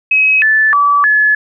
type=tone with pitch steps; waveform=sine; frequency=2551 / 1749 / 1151 / 1711 Hz; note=D#7 / A6 / D6 / A6; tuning=+43 / -11 / -35 / -49 cents; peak=-7 dBFS; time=0.11-1.35 s; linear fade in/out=5 ms; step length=310 ms; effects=none